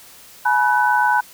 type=tone cluster; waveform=sine; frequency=846 / 974 / 1502 Hz; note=G#5 / B5 / F#6; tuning=+32 / -24 / +26 cents; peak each=-18 dBFS; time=0.45-1.21 s; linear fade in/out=10 ms; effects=white hiss -44 dBFS RMS until 1.33 s

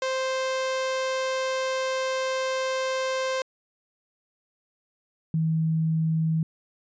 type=tone pair in turn; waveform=sawtooth / sine; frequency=523.3 / 160.51 Hz; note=C5 / E3; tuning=0 / -46 cents; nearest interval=octave + minor sixth; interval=2046 cents; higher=first; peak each=-21 dBFS; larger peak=neither; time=0.02-3.42 / 5.34-6.43 s; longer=first; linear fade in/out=2 ms; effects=resampled to 16000 Hz

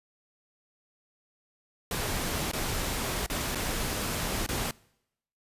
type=noise with dropouts; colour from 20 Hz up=pink; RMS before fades=-31 dBFS; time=1.91-4.71 s; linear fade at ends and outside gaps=2 ms; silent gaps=2.515-2.533 / 3.263-3.299 / 3.549-3.555 / 4.464-4.488 s; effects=noise-tail reverb RT60 0.8 s tail -24 dB re dry + resampled to 32000 Hz

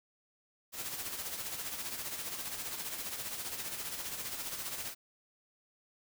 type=noise with tremolo; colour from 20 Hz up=white; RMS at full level=-38 dBFS; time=0.72-4.95 s; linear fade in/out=50 ms; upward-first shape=sine; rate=15 Hz; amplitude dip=50%; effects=none

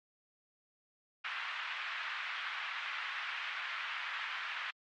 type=band-pass noise; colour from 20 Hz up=pink; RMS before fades=-40 dBFS; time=1.24-4.71 s; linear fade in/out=10 ms; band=1200 to 3000 Hz; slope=24 dB/octave; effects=MP3 48 kbps

